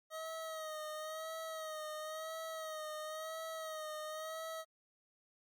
25% pulse tone with vibrato, 630 Hz, D#5, 21 cents sharp, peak -38 dBFS, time 0.1-4.65 s, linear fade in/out 50 ms, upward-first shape sine, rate 0.97 Hz, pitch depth 44 cents each way, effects Opus 48 kbps

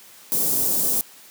white band-stop noise, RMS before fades -21 dBFS, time 0.32-1.01 s, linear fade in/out 0 ms, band 480 to 8800 Hz, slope 12 dB/octave, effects white hiss -47 dBFS RMS until 1.3 s + high-pass 150 Hz 12 dB/octave

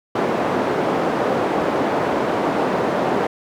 white band-pass noise, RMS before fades -20 dBFS, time 0.15-3.27 s, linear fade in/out 5 ms, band 220 to 670 Hz, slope 12 dB/octave, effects none

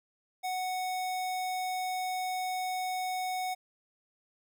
square tone, 740 Hz, F#5, in tune, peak -32 dBFS, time 0.43-3.55 s, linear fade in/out 20 ms, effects none

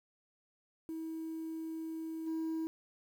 sine tone with level steps, 322 Hz, E4, 41 cents flat, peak -37 / -31 dBFS, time 0.89-2.67 s, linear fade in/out 0 ms, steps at 2.26 s, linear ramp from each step 20 ms, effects tanh soft clip ceiling -33 dBFS + 10-bit

